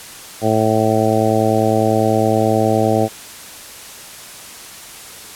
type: harmonic tone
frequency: 109.8 Hz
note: A2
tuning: 3 cents flat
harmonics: 1 / 2 / 3 / 4 / 5 / 6 / 7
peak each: -20 / -20 / -20 / -20 / -20 / -20 / -20 dBFS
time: 0.41-3.09 s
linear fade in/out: 50 ms
effects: white hiss -35 dBFS RMS until 5.35 s + low-pass 12000 Hz 12 dB/octave